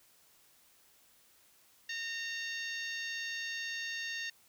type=harmonic tone with a mistuned harmonic; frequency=918 Hz; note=A#5; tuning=27 cents flat; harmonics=2 / 3 / 4 / 5 / 6 / 7; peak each=-39 / -43 / -45 / -47 / -49 / -50 dBFS; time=1.89-4.3 s; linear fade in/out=5 ms; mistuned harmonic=5; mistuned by=-27 cents; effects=white hiss -65 dBFS RMS until 4.48 s